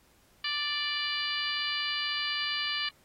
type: harmonic tone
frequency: 587.3 Hz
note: D5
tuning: in tune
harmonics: 2 / 3 / 4 / 5 / 6 / 7 / 8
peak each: -40 / -36 / -37 / -34 / -39 / -38 / -37 dBFS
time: 0.44-2.89 s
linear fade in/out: 5 ms
effects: pink hiss -64 dBFS RMS until 3.04 s + AAC 48 kbps